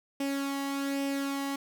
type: tone with flanger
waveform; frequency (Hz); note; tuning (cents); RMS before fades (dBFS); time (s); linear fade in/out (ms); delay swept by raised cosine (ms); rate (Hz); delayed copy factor
sawtooth; 277.2; C#4; 0; -32; 0.2-1.56; 5; 0.36 to 1.02; 1.2; +0.5
effects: none